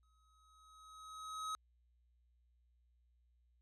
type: tone with exponential growth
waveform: square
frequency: 1272 Hz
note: D#6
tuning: 38 cents sharp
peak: -39 dBFS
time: 0.03-1.55 s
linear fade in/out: 0 ms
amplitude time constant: 330 ms
effects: added 60 Hz sine -70 dBFS peak until 3.61 s + resampled to 24000 Hz